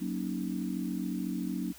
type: chord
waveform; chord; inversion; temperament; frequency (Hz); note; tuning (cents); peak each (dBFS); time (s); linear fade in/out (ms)
sine; D# minor seventh; first; equal; 185 / 233.1 / 277.2 / 311.1; F#3 / A#3 / C#4 / D#4; 0 / 0 / 0 / 0; -35 / -37 / -37 / -38; 0-1.73; 20
effects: added 60 Hz sine -59 dBFS peak until 1.78 s + white hiss -53 dBFS RMS until 1.78 s